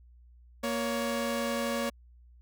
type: tone pair together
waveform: sawtooth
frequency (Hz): 234.5 / 560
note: A#3 / C#5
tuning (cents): +11 / +18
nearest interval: octave + minor third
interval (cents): 1507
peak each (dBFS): -28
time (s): 0.63-1.9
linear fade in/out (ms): 10
effects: added 60 Hz sine -53 dBFS peak until 2.41 s